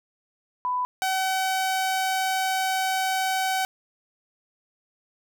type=tone pair in turn; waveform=sine / sawtooth; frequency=996 / 759 Hz; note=B5 / F#5; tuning=+14 / +44 cents; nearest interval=perfect fourth; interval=470 cents; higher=first; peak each=-23 / -19 dBFS; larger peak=second; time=0.65-0.85 / 1.02-3.65 s; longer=second; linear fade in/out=0 ms; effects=none